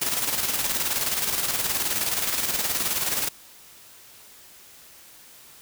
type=noise with tremolo; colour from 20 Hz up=white; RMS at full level=-24 dBFS; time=0.01-3.29 s; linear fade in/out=10 ms; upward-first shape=square; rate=19 Hz; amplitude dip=45%; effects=white hiss -49 dBFS RMS until 5.61 s